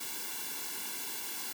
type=noise with comb filter; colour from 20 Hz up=white; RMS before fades=-39 dBFS; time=0-1.53 s; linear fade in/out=10 ms; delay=1.6 ms; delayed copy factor=-0.9; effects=high-pass 200 Hz 12 dB/octave